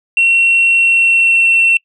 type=tone with pitch glide; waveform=sine; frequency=2725 to 2706 Hz; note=F7 to E7; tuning=-43 to +45 cents; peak=-6 dBFS; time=0.17-1.77 s; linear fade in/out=2 ms; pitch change=-12 cents; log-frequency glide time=0.76-1.57 s; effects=noise-tail reverb RT60 0.1 s tail -26 dB re dry + tanh soft clip ceiling -4 dBFS